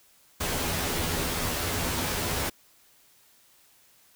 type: noise with comb filter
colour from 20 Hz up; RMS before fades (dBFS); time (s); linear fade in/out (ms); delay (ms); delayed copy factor
pink; -29; 0.4-2.5; 10; 12; +0.7
effects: white hiss -60 dBFS RMS until 4.15 s